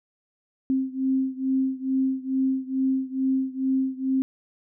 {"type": "beating tone pair", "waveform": "sine", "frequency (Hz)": [263.4, 265.7], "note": ["C4", "C4"], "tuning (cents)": [12, 27], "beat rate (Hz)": 2.3, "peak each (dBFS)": [-24, -26], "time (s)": [0.7, 4.22], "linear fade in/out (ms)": 0, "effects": []}